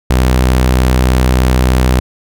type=tone; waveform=sawtooth; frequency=63.3 Hz; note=B1; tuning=43 cents sharp; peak=-4 dBFS; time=0.1-2 s; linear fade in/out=5 ms; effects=none